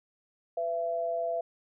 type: tone pair together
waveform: sine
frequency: 502.7 / 671 Hz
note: B4 / E5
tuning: +31 / +31 cents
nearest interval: perfect fourth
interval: 500 cents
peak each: -35 / -29 dBFS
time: 0.57-1.41 s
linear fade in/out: 5 ms
effects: none